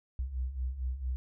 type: beating tone pair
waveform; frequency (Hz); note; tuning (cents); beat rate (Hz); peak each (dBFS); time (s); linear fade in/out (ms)
sine; 60.8 / 65.2; B1 / C2; -26 / -5; 4.4; -38 / -33; 0.19-1.16; 0
effects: none